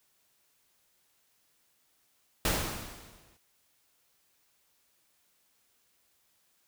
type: noise with exponential decay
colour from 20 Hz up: pink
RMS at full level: -26 dBFS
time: 2.45-3.37 s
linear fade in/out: 2 ms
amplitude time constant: 200 ms
effects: white hiss -71 dBFS RMS until 6.67 s